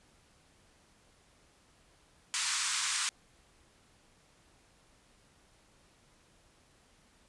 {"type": "band-pass noise", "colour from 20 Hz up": "white", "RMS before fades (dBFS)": -33, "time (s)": [2.34, 3.09], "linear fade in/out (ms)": 0, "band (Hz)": [980, 9000], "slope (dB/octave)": 48, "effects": ["pink hiss -65 dBFS RMS until 7.28 s", "resampled to 24000 Hz"]}